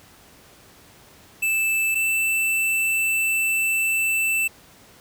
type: tone pair in turn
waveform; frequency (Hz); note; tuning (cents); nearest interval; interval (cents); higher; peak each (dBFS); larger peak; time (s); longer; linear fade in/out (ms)
square; 2639 / 2657; E7 / E7; +1 / +13; unison; 12; second; -20 / -20; neither; 1.42-1.95 / 1.95-4.48; second; 10
effects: pink hiss -50 dBFS RMS until 5 s + high-pass 60 Hz 12 dB/octave